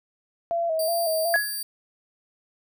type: tone with vibrato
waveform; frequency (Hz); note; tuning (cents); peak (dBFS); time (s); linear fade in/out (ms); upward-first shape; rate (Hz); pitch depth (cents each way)
sine; 659.3; E5; 0; -22; 0.51-1.36; 0; square; 2.7; 51
type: tone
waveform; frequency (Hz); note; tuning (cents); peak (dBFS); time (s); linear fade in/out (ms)
5% pulse; 4700; D8; +1; -22; 0.79-1.63; 5
type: tone with exponential decay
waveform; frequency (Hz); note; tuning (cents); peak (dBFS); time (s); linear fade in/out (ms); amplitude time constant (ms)
sine; 1679; G#6; +18; -15; 1.34-1.62; 1; 59
effects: none